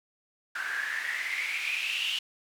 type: noise with band-pass filter sweep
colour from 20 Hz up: white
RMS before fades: -32 dBFS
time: 0.55-2.19 s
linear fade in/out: 5 ms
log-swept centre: 1500 to 3000 Hz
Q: 9.5
effects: none